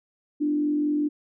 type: tone with frequency modulation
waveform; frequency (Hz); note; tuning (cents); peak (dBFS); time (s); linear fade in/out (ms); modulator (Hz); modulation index
sine; 296.3; D4; +15; -21; 0.4-1.09; 20; 44.9; 0.4
effects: none